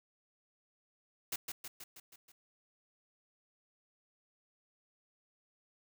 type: noise with echo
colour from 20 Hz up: white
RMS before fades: -37 dBFS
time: 1.32-1.36 s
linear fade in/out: 5 ms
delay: 160 ms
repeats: 6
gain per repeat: -4 dB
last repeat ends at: 2.32 s
effects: none